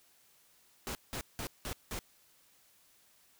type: noise bursts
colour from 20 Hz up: pink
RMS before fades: -39 dBFS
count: 5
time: 0.87-1.99 s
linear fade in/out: 0 ms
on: 80 ms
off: 180 ms
effects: white hiss -66 dBFS RMS until 3.39 s